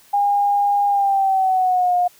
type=tone with pitch glide; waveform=sine; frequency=811 to 714.2 Hz; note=G#5 to F5; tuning=-41 to +39 cents; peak=-14 dBFS; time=0.13-2.08 s; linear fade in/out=10 ms; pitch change=-220 cents; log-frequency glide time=0.88-1.95 s; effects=white hiss -51 dBFS RMS until 2.19 s